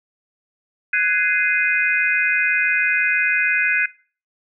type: chord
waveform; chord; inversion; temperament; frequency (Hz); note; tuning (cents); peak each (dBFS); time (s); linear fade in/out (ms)
sine; Ab dominant seventh; third; just; 1495.1 / 1661.2 / 2077 / 2492; Gb6 / Ab6 / C7 / Eb7; +18 / 0 / -13 / +2; -21 / -22 / -23 / -20; 0.93-3.86; 5
effects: noise-tail reverb RT60 0.4 s tail -21 dB re dry